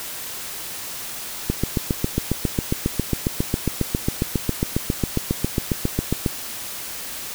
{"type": "click train", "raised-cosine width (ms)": 3, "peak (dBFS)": -6, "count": 36, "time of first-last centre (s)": [1.5, 6.262], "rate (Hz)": 7.35, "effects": ["white hiss -32 dBFS RMS until 7.34 s"]}